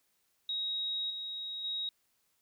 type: tone with level steps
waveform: sine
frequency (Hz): 3794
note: A#7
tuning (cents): +30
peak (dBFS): -32 / -37 / -33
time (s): 0.49-1.89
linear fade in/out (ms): 2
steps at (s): 1.1 / 1.64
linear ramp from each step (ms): 5
effects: white hiss -75 dBFS RMS until 2.41 s